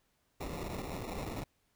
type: noise with sample-and-hold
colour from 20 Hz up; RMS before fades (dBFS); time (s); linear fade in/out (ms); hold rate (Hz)
pink; -40; 0.4-1.44; 10; 1575
effects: pink hiss -75 dBFS RMS until 1.75 s